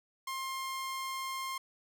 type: tone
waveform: sawtooth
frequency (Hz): 1061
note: C6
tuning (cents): +24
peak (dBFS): -32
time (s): 0.27-1.58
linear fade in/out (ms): 5
effects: none